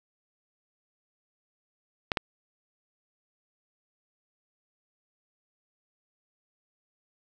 clicks, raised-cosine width 0.3 ms, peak -9 dBFS, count 2, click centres 2.118 / 2.172 s, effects none

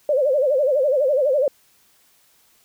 sine tone with vibrato, 554.4 Hz, C#5, in tune, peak -15 dBFS, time 0.09-1.48 s, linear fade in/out 2 ms, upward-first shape sine, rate 12 Hz, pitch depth 160 cents each way, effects white hiss -58 dBFS RMS until 2.64 s

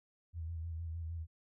sine tone with vibrato, 82.41 Hz, E2, in tune, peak -38 dBFS, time 0.33-1.27 s, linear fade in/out 50 ms, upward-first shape square, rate 6.5 Hz, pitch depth 38 cents each way, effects none

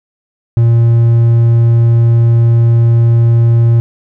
triangle tone, 116.54 Hz, A#2, in tune, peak -3 dBFS, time 0.57-3.8 s, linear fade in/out 0 ms, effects none

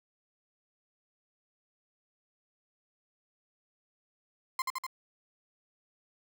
35% pulse tone with echo, 1044 Hz, C6, 4 cents flat, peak -27 dBFS, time 4.59-4.62 s, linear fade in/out 2 ms, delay 82 ms, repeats 3, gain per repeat -2 dB, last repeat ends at 4.866 s, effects none

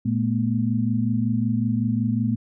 sine tone cluster, 115 / 215.5 / 240.9 Hz, A#2 / A3 / B3, -23 / -36 / -43 cents, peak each -24 dBFS, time 0.05-2.36 s, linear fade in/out 10 ms, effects none

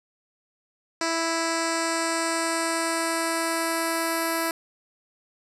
10% pulse tone with low-pass filter sweep, 329.6 Hz, E4, in tune, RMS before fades -26 dBFS, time 1.01-4.51 s, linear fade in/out 2 ms, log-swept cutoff 6800 to 12000 Hz, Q 2.7, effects none

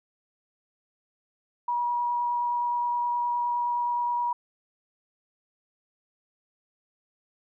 sine tone with vibrato, 962 Hz, B5, 46 cents flat, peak -24 dBFS, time 1.68-4.33 s, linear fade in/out 5 ms, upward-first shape sine, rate 9.6 Hz, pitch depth 8 cents each way, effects none

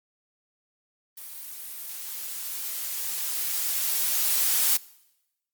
blue noise with level ramp, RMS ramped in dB -41 to -21 dBFS, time 1.17-4.77 s, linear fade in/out 5 ms, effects noise-tail reverb RT60 0.9 s tail -22 dB re dry + Opus 32 kbps

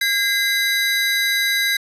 square tone cluster, 1623 / 2055 / 3920 Hz, G#6 / C7 / B7, -40 / -32 / -14 cents, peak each -22 dBFS, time 0.01-1.77 s, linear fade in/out 5 ms, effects resampled to 32000 Hz

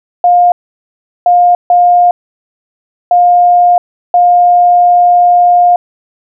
sine tone bursts at uneven times, 708 Hz, F5, 23 cents sharp, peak -3 dBFS, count 5, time 0.24-0.52 / 1.26-1.55 / 1.7-2.11 / 3.11-3.78 / 4.14-5.76 s, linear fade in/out 2 ms, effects none

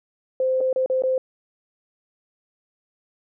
sine tone with dropouts, 519 Hz, C5, 14 cents flat, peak -18 dBFS, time 0.4-1.18 s, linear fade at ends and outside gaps 2 ms, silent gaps 0.606-0.61 / 0.729-0.76 / 0.861-0.899 / 1.022-1.036 s, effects none

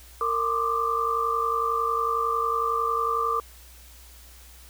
sine tone cluster, 458.6 / 1054 / 1176 / 1227 Hz, A#4 / C6 / D6 / D#6, -28 / +12 / +2 / -25 cents, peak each -30 / -33 / -24 / -31 dBFS, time 0.21-3.4 s, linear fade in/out 2 ms, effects added 60 Hz sine -48 dBFS peak until 4.69 s + white hiss -51 dBFS RMS until 4.69 s

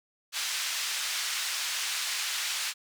white band-pass noise, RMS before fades -32 dBFS, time 0.32-2.74 s, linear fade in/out 50 ms, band 1500 to 6000 Hz, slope 12 dB/octave, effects none

